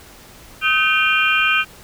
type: tone cluster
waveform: sine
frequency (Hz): 1265 / 1540 / 2409 / 2762 / 3137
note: D#6 / G6 / D7 / F7 / G7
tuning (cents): +28 / -31 / +43 / -20 / +1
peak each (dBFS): -21 / -19 / -18 / -21 / -24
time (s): 0.61-1.65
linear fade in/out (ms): 50
effects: pink hiss -43 dBFS RMS until 1.83 s